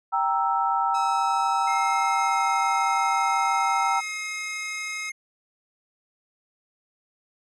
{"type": "chord", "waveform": "sine", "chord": "E diminished", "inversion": "first", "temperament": "equal", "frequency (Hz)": [784, 932.3, 1318.5], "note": ["G5", "Bb5", "E6"], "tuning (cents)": [0, 0, 0], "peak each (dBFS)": -25, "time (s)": [0.12, 4.01], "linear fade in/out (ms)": 20}
{"type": "tone with pitch glide", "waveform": "10% pulse", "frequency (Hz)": [1286, 1272.7], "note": ["E6", "D#6"], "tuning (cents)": [-43, 39], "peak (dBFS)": -27, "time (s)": [0.94, 5.1], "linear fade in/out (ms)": 10, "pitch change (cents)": -18, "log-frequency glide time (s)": [2.05, 2.41]}
{"type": "tone", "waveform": "square", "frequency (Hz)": 2132, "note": "C7", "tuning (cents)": 32, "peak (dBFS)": -31, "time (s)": [1.67, 5.12], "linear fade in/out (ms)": 10}
{"effects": ["low-pass 10000 Hz 12 dB/octave"]}